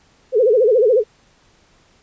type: tone with vibrato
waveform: sine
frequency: 466.2 Hz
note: A#4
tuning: in tune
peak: -10 dBFS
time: 0.32-1.04 s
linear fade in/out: 50 ms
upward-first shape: sine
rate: 14 Hz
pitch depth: 210 cents each way
effects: pink hiss -55 dBFS RMS until 2.02 s + resampled to 16000 Hz